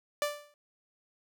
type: tone with exponential decay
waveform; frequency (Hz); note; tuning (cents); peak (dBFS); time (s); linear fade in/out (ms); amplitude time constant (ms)
sawtooth; 587.3; D5; 0; -22; 0.22-0.54; 1; 68
effects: none